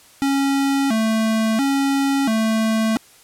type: tone with vibrato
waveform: square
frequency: 246.9 Hz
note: B3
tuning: in tune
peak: -17 dBFS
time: 0.22-2.97 s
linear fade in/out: 0 ms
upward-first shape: square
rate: 0.73 Hz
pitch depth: 190 cents each way
effects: white hiss -49 dBFS RMS until 3.23 s + low-pass 12000 Hz 12 dB/octave